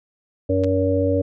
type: harmonic tone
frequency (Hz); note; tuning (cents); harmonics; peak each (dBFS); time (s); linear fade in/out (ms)
94.4; F#2; +35; 1 / 3 / 5 / 6; -22 / -22 / -22 / -22; 0.49-1.22; 10
type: clicks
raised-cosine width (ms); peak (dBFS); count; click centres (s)
0.2; -20; 2; 0.637 / 0.644
effects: none

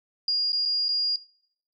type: tone with dropouts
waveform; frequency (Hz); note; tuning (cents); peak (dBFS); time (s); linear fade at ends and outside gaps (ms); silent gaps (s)
sine; 4840; D#8; -49; -21; 0.28-1.16; 2; 0.521-0.529 / 0.654-0.657 / 0.884-0.889
effects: noise-tail reverb RT60 0.7 s tail -23 dB re dry + MP3 96 kbps

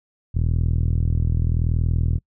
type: tone with low-pass filter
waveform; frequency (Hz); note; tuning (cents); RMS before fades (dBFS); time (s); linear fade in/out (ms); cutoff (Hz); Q
5% pulse; 40.76; E1; -19; -20; 0.34-2.19; 20; 98; 1.7
effects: noise-tail reverb RT60 0.1 s tail -26 dB re dry

